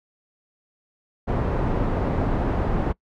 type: low-pass noise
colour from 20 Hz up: pink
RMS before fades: -23 dBFS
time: 1.27-2.93 s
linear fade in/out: 20 ms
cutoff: 870 Hz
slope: 12 dB/octave
effects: noise-tail reverb RT60 0.1 s tail -24 dB re dry